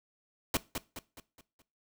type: noise with echo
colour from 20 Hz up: pink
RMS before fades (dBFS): -28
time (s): 0.54-0.57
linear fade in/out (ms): 2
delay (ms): 210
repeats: 5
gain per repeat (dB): -7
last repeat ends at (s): 1.62
effects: noise-tail reverb RT60 0.3 s tail -19 dB re dry